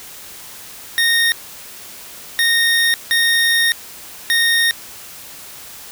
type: tone bursts at uneven times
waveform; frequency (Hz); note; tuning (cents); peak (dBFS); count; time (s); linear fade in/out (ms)
25% pulse; 1851; A#6; -13; -9; 4; 0.98-1.32 / 2.39-2.94 / 3.11-3.72 / 4.3-4.71; 0
effects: white hiss -36 dBFS RMS until 5.91 s